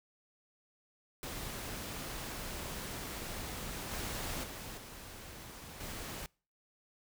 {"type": "noise with level steps", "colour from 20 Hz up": "pink", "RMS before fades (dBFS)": [-42, -39, -45, -49, -43], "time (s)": [1.23, 6.26], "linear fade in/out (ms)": 0, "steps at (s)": [3.91, 4.43, 4.77, 5.8], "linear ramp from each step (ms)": 10, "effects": ["noise-tail reverb RT60 0.4 s tail -26 dB re dry"]}